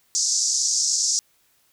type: band-pass noise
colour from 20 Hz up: pink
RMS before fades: -22 dBFS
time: 0.15-1.19 s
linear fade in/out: 0 ms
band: 5200 to 7300 Hz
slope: 48 dB/octave
effects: white hiss -63 dBFS RMS until 1.72 s